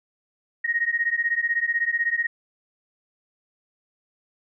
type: beating tone pair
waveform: sine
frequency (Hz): 1864.7 / 1880.7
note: A#6 / A#6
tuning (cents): 0 / +15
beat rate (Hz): 16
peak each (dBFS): -24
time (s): 0.64-2.27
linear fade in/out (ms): 10
effects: none